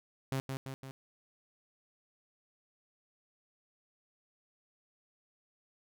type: tone with echo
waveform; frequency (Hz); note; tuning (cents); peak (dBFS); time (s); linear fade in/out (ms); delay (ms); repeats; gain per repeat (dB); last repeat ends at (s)
sawtooth; 133.8; C3; +39; -28; 0.32-0.4; 0; 170; 3; -4; 0.91
effects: none